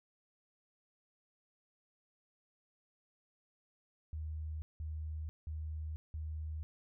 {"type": "tone bursts", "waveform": "sine", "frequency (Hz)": 77.78, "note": "D#2", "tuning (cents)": 0, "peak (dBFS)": -38, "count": 4, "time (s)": [4.13, 6.63], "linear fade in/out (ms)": 0, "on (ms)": 490, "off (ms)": 180, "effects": []}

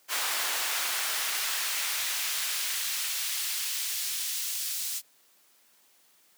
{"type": "noise with high-pass filter sweep", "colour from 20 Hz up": "pink", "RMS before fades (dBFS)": -31, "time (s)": [0.08, 5.02], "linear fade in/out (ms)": 50, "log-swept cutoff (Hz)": [970, 5000], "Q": 0.7, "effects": ["white hiss -63 dBFS RMS until 6.37 s", "high-pass 200 Hz 12 dB/octave"]}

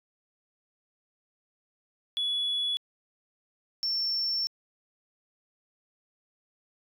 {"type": "tone pair in turn", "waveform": "sine", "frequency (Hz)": [3399, 5421], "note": ["G#7", "E8"], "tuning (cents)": [39, 48], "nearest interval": "minor sixth", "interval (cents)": 809, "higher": "second", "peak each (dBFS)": -25, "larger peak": "neither", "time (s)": [[2.17, 2.77], [3.83, 4.47]], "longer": "second", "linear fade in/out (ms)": 0, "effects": ["tanh soft clip ceiling -23 dBFS"]}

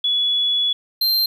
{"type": "tone pair in turn", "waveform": ["sine", "square"], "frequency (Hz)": [3400, 4156], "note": ["G#7", "C8"], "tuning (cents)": [40, -12], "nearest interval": "minor third", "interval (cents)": 348, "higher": "second", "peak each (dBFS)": -16, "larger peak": "neither", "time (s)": [[0.04, 0.73], [1.01, 1.26]], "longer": "first", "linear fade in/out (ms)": 5, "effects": ["9-bit"]}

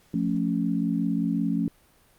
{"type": "chord", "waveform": "sine", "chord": "F augmented", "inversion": "none", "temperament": "equal", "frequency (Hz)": [174.61, 220, 277.2], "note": ["F3", "A3", "C#4"], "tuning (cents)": [0, 0, 0], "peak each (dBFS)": -27, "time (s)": [0.14, 1.68], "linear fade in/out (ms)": 2, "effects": ["pink hiss -60 dBFS RMS until 2.18 s", "Opus 48 kbps"]}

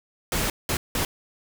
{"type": "noise bursts at uneven times", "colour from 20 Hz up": "pink", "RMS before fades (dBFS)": -25, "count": 3, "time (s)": [[0.32, 0.5], [0.69, 0.77], [0.95, 1.05]], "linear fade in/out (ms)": 2, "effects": []}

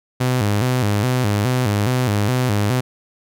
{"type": "tone with vibrato", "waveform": "sawtooth", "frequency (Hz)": 114.3, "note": "A#2", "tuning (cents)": -34, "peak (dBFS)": -12, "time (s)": [0.2, 2.81], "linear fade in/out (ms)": 10, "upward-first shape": "square", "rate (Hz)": 2.4, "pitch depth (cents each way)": 180, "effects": []}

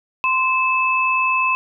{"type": "tone pair together", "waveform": "sine", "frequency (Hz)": [1036.6, 2612], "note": ["C6", "E7"], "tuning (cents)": [-16, -17], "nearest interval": "octave + major third", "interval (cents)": 1599, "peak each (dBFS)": [-18, -18], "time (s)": [0.24, 1.55], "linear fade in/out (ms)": 0, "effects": []}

